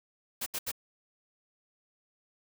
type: noise bursts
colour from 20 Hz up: white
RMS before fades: -34 dBFS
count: 3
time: 0.41-0.717 s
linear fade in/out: 10 ms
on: 53 ms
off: 74 ms
effects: none